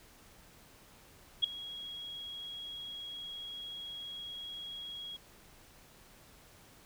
sine tone with ADSR envelope, 3307 Hz, G#7, 8 cents flat, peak -21 dBFS, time 1.42-5.17 s, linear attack 22 ms, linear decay 3 ms, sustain -20 dB, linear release 13 ms, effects pink hiss -59 dBFS RMS until 6.85 s

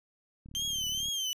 click train, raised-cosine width 5 ms, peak -37 dBFS, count 24, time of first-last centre 0.46-1.085 s, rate 36.8 Hz
30% pulse tone with vibrato, 3136 Hz, G7, in tune, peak -28 dBFS, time 0.55-1.33 s, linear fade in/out 0 ms, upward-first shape triangle, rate 2.3 Hz, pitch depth 100 cents each way
effects resampled to 32000 Hz

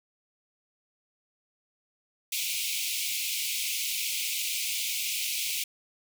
pink high-pass noise, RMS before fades -31 dBFS, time 2.32-5.64 s, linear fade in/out 5 ms, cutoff 2200 Hz, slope 96 dB/octave, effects none

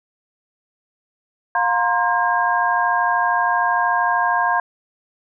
sine tone cluster, 709 / 937 / 1050 / 1613 Hz, F5 / A#5 / C6 / G6, +26 / +9 / +6 / +49 cents, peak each -21 dBFS, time 1.55-4.6 s, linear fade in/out 2 ms, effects none

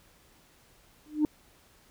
sine tone with exponential growth, 302.8 Hz, D#4, 47 cents flat, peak -16 dBFS, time 1.06-1.25 s, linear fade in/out 1 ms, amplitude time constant 40 ms, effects tanh soft clip ceiling -18 dBFS + pink hiss -61 dBFS RMS until 1.9 s

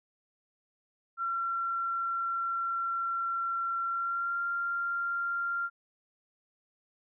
sine tone with pitch glide, 1363 to 1387.6 Hz, F6 to F6, -43 to -12 cents, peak -29 dBFS, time 1.17-5.7 s, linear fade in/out 50 ms, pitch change +31 cents, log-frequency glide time 3.85-4.41 s, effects none

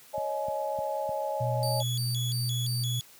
sine chord, C# suspended second, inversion none, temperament equal with one note detuned, 554.4 / 622.3 / 845.1 Hz, C#5 / D#5 / G#5, 0 / 0 / +30 cents, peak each -33 dBFS, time 0.13-1.83 s, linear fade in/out 20 ms
click train, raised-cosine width 5 ms, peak -30 dBFS, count 4, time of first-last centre 0.18-1.092 s, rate 3.29 Hz
sine tone, 122.3 Hz, B2, 16 cents flat, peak -27 dBFS, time 1.4-3 s, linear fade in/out 10 ms
sawtooth tone with vibrato, 3951 Hz, B7, in tune, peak -30 dBFS, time 1.63-3.01 s, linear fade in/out 0 ms, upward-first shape square, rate 2.9 Hz, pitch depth 270 cents each way
effects white hiss -54 dBFS RMS until 3.19 s + high-pass 80 Hz 12 dB/octave

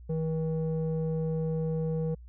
square tone with low-pass filter, 160 Hz, D#3, 49 cents sharp, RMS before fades -30 dBFS, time 0.09-2.15 s, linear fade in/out 10 ms, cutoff 430 Hz, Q 2.5, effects added 60 Hz sine -45 dBFS peak until 2.28 s

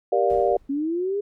sine chord, G minor seventh, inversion none, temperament just, 392 / 470.4 / 588 / 705.6 Hz, G4 / Bb4 / D5 / F5, 0 / +16 / +2 / +18 cents, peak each -23 dBFS, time 0.12-0.57 s, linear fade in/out 5 ms
brown noise with exponential decay, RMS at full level -37 dBFS, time 0.3-1.04 s, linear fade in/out 0 ms, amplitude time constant 160 ms
sine linear sweep, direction up, 270 to 415.3 Hz, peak -22 dBFS, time 0.69-1.21 s, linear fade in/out 10 ms
effects none

